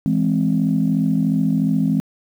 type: chord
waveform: sine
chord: E augmented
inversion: none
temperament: equal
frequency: 164.81 / 207.7 / 261.6 Hz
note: E3 / G#3 / B#3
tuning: 0 / 0 / 0 cents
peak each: -19 dBFS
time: 0.06-2 s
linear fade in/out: 0 ms
effects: tanh soft clip ceiling -7 dBFS + 8-bit